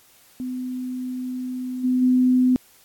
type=tone with level steps; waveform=sine; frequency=253.2 Hz; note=B3; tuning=43 cents sharp; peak=-26 / -17 / -14 dBFS; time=0.4-2.56 s; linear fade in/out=0 ms; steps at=1.83 / 2.01 s; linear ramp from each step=20 ms; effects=white hiss -54 dBFS RMS until 2.84 s + AAC 64 kbps